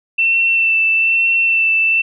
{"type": "tone with vibrato", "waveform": "sine", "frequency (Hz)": 2680, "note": "E7", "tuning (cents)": 28, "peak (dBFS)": -11, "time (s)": [0.18, 2.02], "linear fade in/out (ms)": 10, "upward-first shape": "sine", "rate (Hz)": 1.1, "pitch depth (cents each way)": 18, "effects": []}